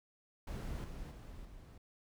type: noise with level steps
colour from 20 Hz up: brown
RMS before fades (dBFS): -41 / -46 / -50 / -54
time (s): 0.47-1.78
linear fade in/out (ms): 5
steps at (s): 0.84 / 1.11 / 1.45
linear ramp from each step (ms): 2
effects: none